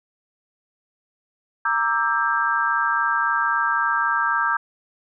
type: chord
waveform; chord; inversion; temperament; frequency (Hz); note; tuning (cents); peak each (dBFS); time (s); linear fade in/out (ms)
sine; E half-diminished seventh; second; equal with one note detuned; 932.3 / 1174.7 / 1318.5 / 1591.7; Bb5 / D6 / E6 / G6; 0 / 0 / 0 / +26; -25 / -25 / -24 / -22; 1.65-4.57; 5
effects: none